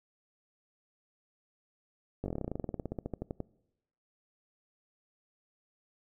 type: slowing click train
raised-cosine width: 2 ms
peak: -22 dBFS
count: 25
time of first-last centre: 2.24-3.404 s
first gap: 20 ms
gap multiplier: 1.07
effects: noise-tail reverb RT60 0.9 s tail -23 dB re dry